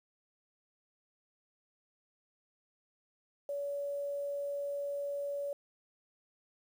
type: tone with quantisation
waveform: sine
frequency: 568 Hz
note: C#5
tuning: 42 cents sharp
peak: -34 dBFS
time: 3.49-5.53 s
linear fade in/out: 2 ms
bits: 10
effects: none